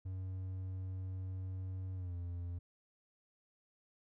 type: tone with pitch glide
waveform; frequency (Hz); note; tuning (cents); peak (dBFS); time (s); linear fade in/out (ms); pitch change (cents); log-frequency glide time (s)
triangle; 93.6 to 87.33; F#2 to F2; +20 to 0; -37; 0.05-2.59; 10; -120; 1.95-2.15
effects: none